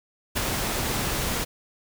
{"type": "noise with ADSR envelope", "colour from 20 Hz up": "pink", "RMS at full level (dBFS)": -23, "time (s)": [0.35, 1.45], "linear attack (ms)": 23, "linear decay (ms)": 10, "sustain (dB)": -4, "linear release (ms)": 19, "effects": []}